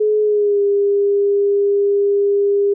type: tone with pitch glide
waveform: sine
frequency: 424.9 to 403.1 Hz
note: G#4 to G4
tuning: +40 to +48 cents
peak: -12 dBFS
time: 0-2.74 s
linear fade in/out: 10 ms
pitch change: -92 cents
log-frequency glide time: 0.21-0.61 s
effects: none